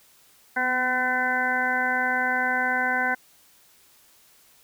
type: harmonic tone with a mistuned harmonic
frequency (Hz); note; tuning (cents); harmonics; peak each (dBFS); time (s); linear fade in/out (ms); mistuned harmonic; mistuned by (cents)
253.7; B3; +47; 1 / 2 / 3 / 4 / 6 / 7 / 8; -34 / -35 / -28 / -33 / -24 / -32 / -31; 0.56-3.15; 10; 1; -23
effects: white hiss -57 dBFS RMS until 4.63 s